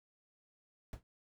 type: noise with exponential decay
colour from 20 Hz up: brown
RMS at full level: -39 dBFS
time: 0.93-1.03 s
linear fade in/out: 1 ms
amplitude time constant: 21 ms
effects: none